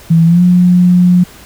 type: tone with pitch glide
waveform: sine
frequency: 164.81 to 178.69 Hz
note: E3 to F3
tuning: 0 to +40 cents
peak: -4 dBFS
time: 0.1-1.24 s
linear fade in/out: 10 ms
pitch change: +140 cents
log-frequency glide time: 0.25-0.42 s
effects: pink hiss -37 dBFS RMS until 1.45 s